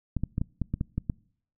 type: clicks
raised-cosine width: 5 ms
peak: -15 dBFS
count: 9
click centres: 0.167 / 0.236 / 0.381 / 0.415 / 0.617 / 0.74 / 0.811 / 0.98 / 1.098 s
effects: noise-tail reverb RT60 0.6 s tail -25 dB re dry